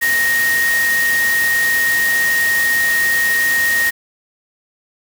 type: tone in noise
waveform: sine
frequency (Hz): 1864.7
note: A#6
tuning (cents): 0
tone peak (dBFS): -13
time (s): 0.01-3.91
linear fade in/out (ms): 20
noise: white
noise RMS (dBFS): -23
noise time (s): 0.01-3.91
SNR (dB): +7
effects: none